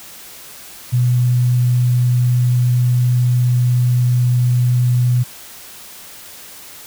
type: tone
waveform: sine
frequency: 123.47 Hz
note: B2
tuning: in tune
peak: -11 dBFS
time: 0.92-5.24 s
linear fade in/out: 20 ms
effects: white hiss -37 dBFS RMS until 6.86 s